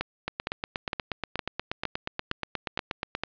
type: two click trains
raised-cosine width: 0.3 ms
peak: -13 / -12 dBFS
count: 25 / 8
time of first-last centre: 0.28-3.151 / 0.01-3.236 s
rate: 8.36 / 2.17 Hz
effects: resampled to 11025 Hz + 9-bit